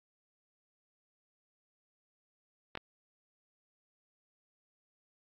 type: clicks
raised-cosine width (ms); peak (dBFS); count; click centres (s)
0.3; -22; 2; 2.753 / 2.774
effects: low-pass 5000 Hz 12 dB/octave + AAC 32 kbps